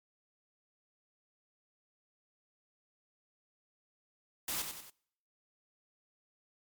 white noise with echo, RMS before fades -36 dBFS, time 4.48-4.62 s, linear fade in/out 2 ms, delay 93 ms, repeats 3, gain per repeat -6 dB, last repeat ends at 4.899 s, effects noise-tail reverb RT60 0.7 s tail -25 dB re dry + MP3 96 kbps

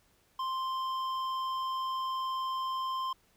triangle tone with hard clipping, 1046.5 Hz, C6, in tune, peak -33 dBFS, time 0.39-3.13 s, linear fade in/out 5 ms, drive 12 dB, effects pink hiss -68 dBFS RMS until 3.36 s

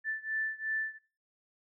sine beating tone pair, 1760 / 1762.8 Hz, A6 / A6, 0 / +3 cents, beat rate 2.8 Hz, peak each -34 / -36 dBFS, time 0.04-0.99 s, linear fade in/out 50 ms, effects noise-tail reverb RT60 0.4 s tail -20 dB re dry

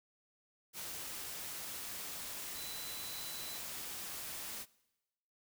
sine tone in noise, 3997 Hz, B7, 20 cents sharp, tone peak -48 dBFS, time 2.54-3.61 s, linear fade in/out 50 ms, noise white, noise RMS -44 dBFS, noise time 0.73-4.66 s, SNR -7 dB, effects noise-tail reverb RT60 1.0 s tail -22 dB re dry

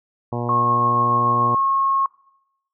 harmonic tone, 120 Hz, B2, 49 cents flat, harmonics 1 / 2 / 3 / 4 / 5 / 6 / 7 / 8 / 9, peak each -26 / -29 / -31 / -32 / -33 / -34 / -34 / -35 / -36 dBFS, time 0.32-1.55 s, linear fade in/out 5 ms
sine tone, 1087 Hz, C#6, 34 cents flat, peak -16 dBFS, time 0.49-2.06 s, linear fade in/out 2 ms
effects noise-tail reverb RT60 0.9 s tail -23 dB re dry

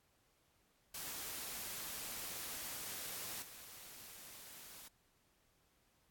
white noise with level steps, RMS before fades -45 / -54 dBFS, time 0.94-4.88 s, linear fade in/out 5 ms, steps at 3.42 s, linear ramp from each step 5 ms, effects pink hiss -75 dBFS RMS until 6.1 s + AAC 64 kbps

